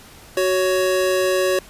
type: tone pair together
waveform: square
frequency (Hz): 372 / 557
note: F#4 / C#5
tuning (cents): +9 / +8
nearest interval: perfect fifth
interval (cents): 699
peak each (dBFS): -20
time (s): 0.37-1.59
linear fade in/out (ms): 2
effects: pink hiss -44 dBFS RMS until 1.69 s + resampled to 32000 Hz